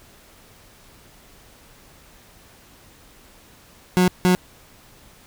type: tone bursts at uneven times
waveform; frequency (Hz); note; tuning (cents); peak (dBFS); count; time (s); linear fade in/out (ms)
30% pulse; 181.7; F#3; -31; -11; 2; 3.97-4.08 / 4.25-4.35; 0
effects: pink hiss -50 dBFS RMS until 5.26 s